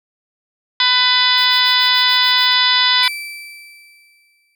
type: harmonic tone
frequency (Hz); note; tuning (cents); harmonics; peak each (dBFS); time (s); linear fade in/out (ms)
499.5; B4; +20; 2 / 3 / 4 / 5 / 6 / 7 / 8 / 9 / 10; -20 / -22 / -19 / -28 / -22 / -16 / -19 / -25 / -20; 0.8-3.08; 2
type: noise with tremolo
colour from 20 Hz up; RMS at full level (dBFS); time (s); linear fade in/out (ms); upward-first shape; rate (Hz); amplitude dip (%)
violet; -35; 1.37-2.54; 10; sine; 6.9; 95
type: tone with exponential decay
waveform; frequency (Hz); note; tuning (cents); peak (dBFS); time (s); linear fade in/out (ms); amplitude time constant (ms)
35% pulse; 2327; D7; -17; -19; 3.03-4.55; 1; 330
effects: none